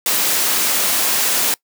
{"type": "noise", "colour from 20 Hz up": "white", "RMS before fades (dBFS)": -17, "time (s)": [0.06, 1.54], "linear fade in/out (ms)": 2, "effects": ["noise-tail reverb RT60 0.1 s tail -23 dB re dry", "high-pass 200 Hz 12 dB/octave"]}